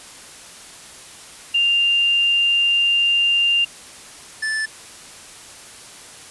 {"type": "tone pair in turn", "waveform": ["sine", "square"], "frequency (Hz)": [2794, 1752.5], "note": ["F7", "A6"], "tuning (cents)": [0, -7], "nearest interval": "minor sixth", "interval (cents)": 807, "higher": "first", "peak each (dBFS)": [-14, -21], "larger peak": "first", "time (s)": [[1.54, 3.65], [4.42, 4.66]], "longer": "first", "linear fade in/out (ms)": 10, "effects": ["white hiss -40 dBFS RMS until 6.3 s", "resampled to 24000 Hz"]}